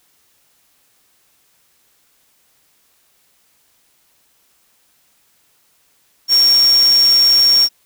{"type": "tone in noise", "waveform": "sine", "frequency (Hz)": 5530, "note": "F8", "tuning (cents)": -18, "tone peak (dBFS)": -8, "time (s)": [6.28, 7.69], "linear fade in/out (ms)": 50, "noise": "white", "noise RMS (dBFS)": -26, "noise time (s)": [6.28, 7.69], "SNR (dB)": 15, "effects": ["white hiss -58 dBFS RMS until 7.85 s"]}